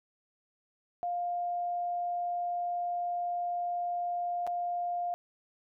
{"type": "tone with dropouts", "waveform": "sine", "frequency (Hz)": 703, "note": "F5", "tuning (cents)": 11, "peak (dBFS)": -30, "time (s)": [1.03, 5.14], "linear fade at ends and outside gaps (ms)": 0, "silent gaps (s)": [4.467, 4.474], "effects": []}